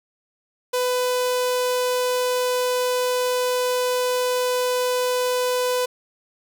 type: tone with notch filter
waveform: sawtooth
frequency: 499.5 Hz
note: B4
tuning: 20 cents sharp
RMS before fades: -22 dBFS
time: 0.73-5.86 s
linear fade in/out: 10 ms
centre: 1800 Hz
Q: 1.8
effects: none